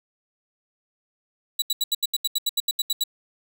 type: tone bursts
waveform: sawtooth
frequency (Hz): 3920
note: B7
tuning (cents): -14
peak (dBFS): -17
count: 14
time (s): 1.59-3.038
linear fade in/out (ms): 5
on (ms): 31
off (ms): 78
effects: none